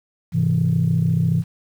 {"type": "chord", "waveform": "sine", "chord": "Ab augmented", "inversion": "none", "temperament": "equal", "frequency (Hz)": [103.83, 130.81, 164.81], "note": ["Ab2", "C3", "E3"], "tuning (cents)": [0, 0, 0], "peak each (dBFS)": [-22, -20, -17], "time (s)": [0.32, 1.44], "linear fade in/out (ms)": 50, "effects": ["tanh soft clip ceiling -9 dBFS", "8-bit"]}